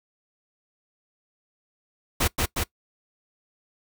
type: noise with echo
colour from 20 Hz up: pink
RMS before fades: -22 dBFS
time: 2.2-2.28 s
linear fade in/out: 10 ms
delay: 180 ms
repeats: 2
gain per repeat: -2 dB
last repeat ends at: 2.64 s
effects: noise-tail reverb RT60 0.1 s tail -21 dB re dry